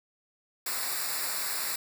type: noise with comb filter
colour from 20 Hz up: white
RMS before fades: -32 dBFS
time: 0.66-1.76 s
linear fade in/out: 5 ms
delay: 0.32 ms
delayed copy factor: -0.8
effects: none